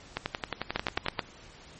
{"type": "two click trains", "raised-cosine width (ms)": 0.3, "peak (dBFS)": [-10, -13], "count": [5, 11], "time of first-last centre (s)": [[0.76, 1.192], [0.17, 1.063]], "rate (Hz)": [9.25, 11.2], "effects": ["pink hiss -51 dBFS RMS until 1.79 s", "MP3 32 kbps"]}